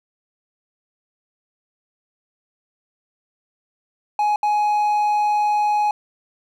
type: tone bursts at uneven times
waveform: triangle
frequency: 837 Hz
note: G#5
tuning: 13 cents sharp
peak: -14 dBFS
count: 2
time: 4.19-4.36 / 4.43-5.91 s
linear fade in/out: 2 ms
effects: none